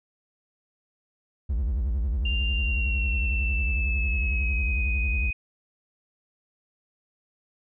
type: tone with vibrato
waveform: triangle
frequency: 61.74 Hz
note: B1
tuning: in tune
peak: -21 dBFS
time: 1.49-5.31 s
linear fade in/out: 10 ms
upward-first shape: sine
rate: 11 Hz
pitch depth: 300 cents each way
type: tone with pitch glide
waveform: sine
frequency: 2790 to 2500 Hz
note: F7 to D#7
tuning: -2 to +8 cents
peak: -28 dBFS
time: 2.25-5.33 s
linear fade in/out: 5 ms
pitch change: -190 cents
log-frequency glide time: 2.53-4.84 s
effects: none